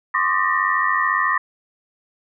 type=tone cluster; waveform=sine; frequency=1045 / 1139 / 1217 / 1804 / 1902 Hz; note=C6 / C#6 / D#6 / A6 / A#6; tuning=-2 / +47 / -39 / +43 / +34 cents; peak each=-23 dBFS; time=0.14-1.38 s; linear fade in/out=5 ms; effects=none